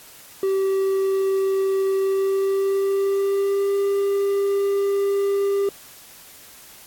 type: tone with pitch glide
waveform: triangle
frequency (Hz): 386.6 to 397.9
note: G4 to G4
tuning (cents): -24 to +26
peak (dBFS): -16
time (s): 0.43-5.69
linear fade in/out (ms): 2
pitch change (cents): +50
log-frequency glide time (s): 1.98-3.76
effects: white hiss -45 dBFS RMS until 6.86 s + AAC 64 kbps